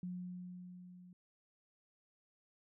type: tone with level ramp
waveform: sine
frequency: 180 Hz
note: F#3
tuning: 47 cents flat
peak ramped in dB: -39 to -55 dBFS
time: 0.03-1.13 s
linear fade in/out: 2 ms
effects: none